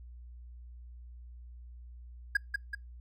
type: tone with echo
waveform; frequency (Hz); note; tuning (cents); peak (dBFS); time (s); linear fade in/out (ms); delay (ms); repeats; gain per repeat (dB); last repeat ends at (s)
triangle; 1634; G#6; -29; -21; 2.35-2.37; 5; 190; 2; -5; 2.75
effects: noise-tail reverb RT60 0.2 s tail -26 dB re dry + added 60 Hz sine -46 dBFS peak until 3 s